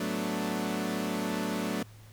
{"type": "chord", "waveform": "sawtooth", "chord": "B minor seventh", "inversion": "second", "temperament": "equal", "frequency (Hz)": [185, 220, 246.9, 293.7], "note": ["F#3", "A3", "B3", "D4"], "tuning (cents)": [0, 0, 0, 0], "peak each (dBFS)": [-31, -30, -34, -32], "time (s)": [0, 1.83], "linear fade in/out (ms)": 5, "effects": ["added 107 Hz sine -49 dBFS peak until 2.12 s", "pink hiss -58 dBFS RMS until 2.12 s"]}